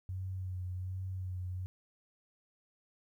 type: tone with vibrato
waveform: sine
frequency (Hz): 92.5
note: F#2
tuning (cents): 0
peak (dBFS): -36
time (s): 0.09-1.66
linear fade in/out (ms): 0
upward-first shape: sine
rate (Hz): 1.3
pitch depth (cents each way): 29
effects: 12-bit